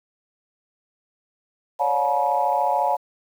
sine tone cluster, 551 / 585 / 716 / 858 / 962 Hz, C#5 / D5 / F5 / A5 / B5, -11 / -7 / +43 / -44 / -46 cents, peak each -27 / -28 / -23 / -22 / -25 dBFS, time 1.79-2.97 s, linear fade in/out 20 ms, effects tanh soft clip ceiling -7 dBFS + 8-bit

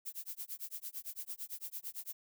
violet noise with tremolo, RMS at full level -41 dBFS, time 0.05-2.13 s, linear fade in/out 20 ms, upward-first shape sine, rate 8.9 Hz, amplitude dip 100%, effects none

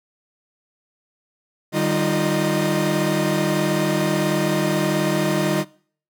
45% pulse tone cluster, 150 / 194.3 / 312.8 / 351.3 / 616 Hz, D3 / G3 / D#4 / F4 / D#5, +37 / -15 / +9 / +10 / -17 cents, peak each -25 dBFS, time 1.72-5.65 s, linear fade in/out 50 ms, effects noise-tail reverb RT60 0.5 s tail -22 dB re dry

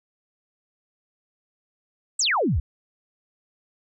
sine exponential sweep, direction down, 8490 to 55.7 Hz, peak -19 dBFS, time 2.19-2.6 s, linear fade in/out 5 ms, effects none

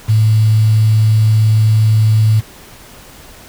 sine tone with quantisation, 109 Hz, A2, 16 cents flat, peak -7 dBFS, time 0.08-2.41 s, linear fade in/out 20 ms, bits 5, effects pink hiss -38 dBFS RMS until 3.48 s

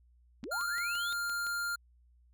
sine linear sweep, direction up, 196.9 to 3729 Hz, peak -39 dBFS, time 0.43-1.13 s, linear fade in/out 0 ms
click train, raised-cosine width 0.2 ms, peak -31 dBFS, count 7, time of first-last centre 0.44-1.467 s, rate 5.84 Hz
square tone, 1400 Hz, F6, 4 cents sharp, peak -33 dBFS, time 0.51-1.76 s, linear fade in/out 10 ms
effects added 60 Hz sine -61 dBFS peak until 2.33 s

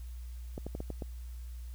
clicks, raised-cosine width 2 ms, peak -25 dBFS, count 6, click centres 0.579 / 0.666 / 0.751 / 0.804 / 0.903 / 1.022 s, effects added 60 Hz sine -40 dBFS peak until 1.74 s + white hiss -62 dBFS RMS until 1.74 s

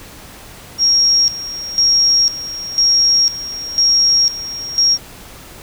sine tone with tremolo, 5588 Hz, F8, in tune, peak -9 dBFS, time 0.78-4.98 s, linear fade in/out 50 ms, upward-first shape square, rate 1 Hz, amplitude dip 80%, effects pink hiss -37 dBFS RMS until 5.62 s

